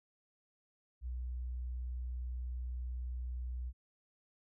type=tone; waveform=sine; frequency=61.74 Hz; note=B1; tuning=in tune; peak=-37 dBFS; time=1.01-3.73 s; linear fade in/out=50 ms; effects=none